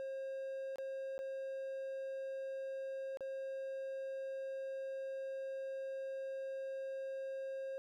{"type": "tone with dropouts", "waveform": "triangle", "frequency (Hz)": 536, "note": "C5", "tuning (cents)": 42, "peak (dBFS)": -38, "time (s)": [0, 7.78], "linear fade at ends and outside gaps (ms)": 0, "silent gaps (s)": [[0.758, 0.784], [1.18, 1.19], [3.172, 3.207]], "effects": []}